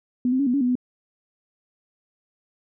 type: tone with pitch steps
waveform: sine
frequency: 248.3 / 259.4 / 281 / 245 / 281.7 / 247 / 249.8 Hz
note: B3 / C4 / C#4 / B3 / C#4 / B3 / B3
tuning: +9 / -15 / +24 / -14 / +28 / 0 / +20 cents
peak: -18 dBFS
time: 0.25-0.754 s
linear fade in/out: 2 ms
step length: 72 ms
effects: none